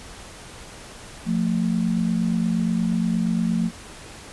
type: tone pair together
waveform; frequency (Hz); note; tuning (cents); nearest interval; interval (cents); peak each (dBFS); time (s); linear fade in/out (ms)
sine; 176.3 / 224.8; F3 / A3; +17 / +37; major third; 420; -22; 1.25-3.71; 50
effects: pink hiss -41 dBFS RMS until 4.32 s + resampled to 24000 Hz